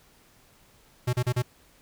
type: tone bursts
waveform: square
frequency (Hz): 123.47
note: B2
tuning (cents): 0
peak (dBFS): -23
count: 4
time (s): 1.07-1.423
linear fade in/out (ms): 10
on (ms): 62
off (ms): 35
effects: pink hiss -59 dBFS RMS until 1.81 s